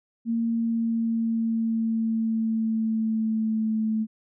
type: tone with pitch glide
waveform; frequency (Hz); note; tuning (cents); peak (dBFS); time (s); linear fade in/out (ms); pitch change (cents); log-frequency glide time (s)
sine; 230 to 219; A#3 to A3; -23 to -8; -22; 0.25-4.07; 50; -85; 0.47-3.79
effects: none